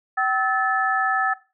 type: tone cluster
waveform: sine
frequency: 766 / 1297 / 1743 Hz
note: G5 / E6 / A6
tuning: -40 / -28 / -17 cents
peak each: -23 dBFS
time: 0.17-1.34 s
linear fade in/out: 10 ms
effects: noise-tail reverb RT60 0.3 s tail -17 dB re dry